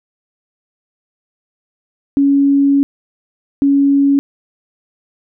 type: tone bursts at uneven times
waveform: sine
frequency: 279.4 Hz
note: C#4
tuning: 14 cents sharp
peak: -8 dBFS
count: 2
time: 2.17-2.83 / 3.62-4.19 s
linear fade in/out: 0 ms
effects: none